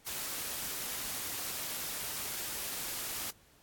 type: noise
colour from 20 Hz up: white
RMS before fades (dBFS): -38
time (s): 0.06-3.31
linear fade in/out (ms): 10
effects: pink hiss -63 dBFS RMS until 3.62 s + AAC 64 kbps